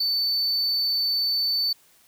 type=tone; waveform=triangle; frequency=4519 Hz; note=C#8; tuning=33 cents sharp; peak=-20 dBFS; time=0-1.73 s; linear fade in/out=5 ms; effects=white hiss -58 dBFS RMS until 2.07 s